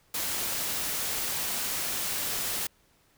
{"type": "noise", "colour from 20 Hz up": "white", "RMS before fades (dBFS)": -31, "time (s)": [0.14, 2.67], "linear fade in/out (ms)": 5, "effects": ["pink hiss -65 dBFS RMS until 3.17 s"]}